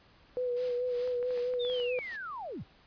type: tone with vibrato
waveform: sine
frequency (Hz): 493.9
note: B4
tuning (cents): 0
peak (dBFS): -29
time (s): 0.37-1.99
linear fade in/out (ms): 0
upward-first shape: sine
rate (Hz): 4.6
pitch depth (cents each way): 31
type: noise with tremolo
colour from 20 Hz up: white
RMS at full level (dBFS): -46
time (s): 0.56-2.17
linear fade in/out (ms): 10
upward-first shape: triangle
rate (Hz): 2.7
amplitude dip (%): 100
type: clicks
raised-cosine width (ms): 0.5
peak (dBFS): -33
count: 9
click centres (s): 1.076 / 1.228 / 1.307 / 1.376 / 1.538 / 1.65 / 1.699 / 1.8 / 1.987
type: linear sweep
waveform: sine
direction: down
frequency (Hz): 3721 to 46.25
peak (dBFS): -37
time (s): 1.59-2.64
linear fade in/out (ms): 20
effects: pink hiss -61 dBFS RMS until 2.86 s + resampled to 11025 Hz